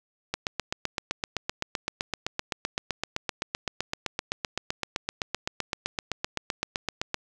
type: click train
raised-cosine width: 0.2 ms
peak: -10 dBFS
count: 54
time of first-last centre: 0.34-7.144 s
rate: 7.79 Hz
effects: none